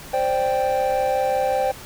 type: chord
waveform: triangle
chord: C suspended second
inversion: none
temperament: just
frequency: 523.3 / 588.7 / 784.9 Hz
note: C5 / D5 / G5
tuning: 0 / +4 / +2 cents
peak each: -20 / -24 / -20 dBFS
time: 0.13-1.72 s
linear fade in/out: 10 ms
effects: pink hiss -39 dBFS RMS until 1.85 s